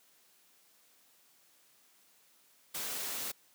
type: noise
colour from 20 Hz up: white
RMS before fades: -38 dBFS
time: 2.74-3.32 s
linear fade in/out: 10 ms
effects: white hiss -66 dBFS RMS until 3.54 s + high-pass 150 Hz 12 dB/octave